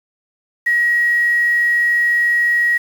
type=tone with quantisation; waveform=sine; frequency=1903 Hz; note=A#6; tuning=35 cents sharp; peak=-12 dBFS; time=0.66-2.78 s; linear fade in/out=10 ms; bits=6; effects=none